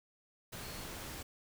sine tone in noise, 4333 Hz, C#8, 40 cents flat, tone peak -54 dBFS, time 0.62-0.85 s, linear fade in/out 10 ms, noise pink, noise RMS -45 dBFS, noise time 0.52-1.23 s, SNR -12 dB, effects none

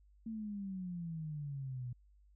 sine exponential sweep, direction down, 227.2 to 120.6 Hz, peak -39 dBFS, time 0.26-1.93 s, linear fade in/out 5 ms, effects added 50 Hz sine -62 dBFS peak until 2.35 s

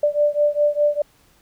sine beating tone pair, 587.3 / 592.2 Hz, D5 / D5, 0 / +14 cents, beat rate 4.9 Hz, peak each -18 / -19 dBFS, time 0.03-1.02 s, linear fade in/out 5 ms, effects pink hiss -57 dBFS RMS until 1.41 s

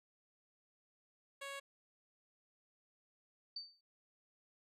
10% pulse tone, 554.4 Hz, C#5, in tune, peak -36 dBFS, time 1.41-1.6 s, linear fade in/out 10 ms
sine tone with exponential decay, 4585 Hz, D8, 42 cents flat, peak -39 dBFS, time 3.56-3.81 s, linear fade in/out 5 ms, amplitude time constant 54 ms
effects low-pass 11000 Hz 12 dB/octave

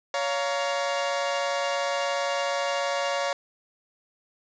sawtooth chord, Bb minor, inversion first, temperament equal with one note detuned, 561.5 / 698.5 / 932.3 Hz, Db5 / F5 / Bb5, +22 / 0 / 0 cents, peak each -23 / -27 / -29 dBFS, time 0.14-3.33 s, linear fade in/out 2 ms, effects resampled to 16000 Hz + 9-bit

